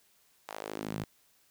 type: tone with high-pass filter sweep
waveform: sawtooth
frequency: 53 Hz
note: G#1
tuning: 36 cents sharp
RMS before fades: -39 dBFS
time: 0.48-1.04 s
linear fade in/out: 5 ms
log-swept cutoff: 840 to 130 Hz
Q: 1.7
effects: white hiss -67 dBFS RMS until 1.5 s